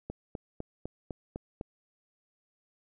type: click train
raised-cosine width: 2 ms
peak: -23 dBFS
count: 7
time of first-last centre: 0.1-1.611 s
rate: 3.97 Hz
effects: none